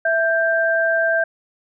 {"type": "tone pair together", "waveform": "sine", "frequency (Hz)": [659.3, 1577.2], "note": ["E5", "G6"], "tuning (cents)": [0, 10], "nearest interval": "octave + minor third", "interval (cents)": 1510, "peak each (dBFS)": -18, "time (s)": [0.05, 1.24], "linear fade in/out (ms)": 5, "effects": []}